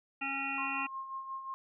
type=harmonic tone; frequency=273.6 Hz; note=C#4; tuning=23 cents flat; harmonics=1 / 3 / 5 / 7 / 9 / 10; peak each=-43 / -41 / -41 / -44 / -38 / -38 dBFS; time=0.21-0.87 s; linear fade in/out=10 ms
type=tone with tremolo; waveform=sine; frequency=1068 Hz; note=C6; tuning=35 cents sharp; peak=-36 dBFS; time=0.58-1.54 s; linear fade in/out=0 ms; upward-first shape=sine; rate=5.6 Hz; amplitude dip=55%
effects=none